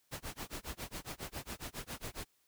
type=noise with tremolo; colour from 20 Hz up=pink; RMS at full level=-41 dBFS; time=0.11-2.25 s; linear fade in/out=20 ms; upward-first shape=sine; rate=7.3 Hz; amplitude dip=100%; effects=white hiss -74 dBFS RMS until 2.47 s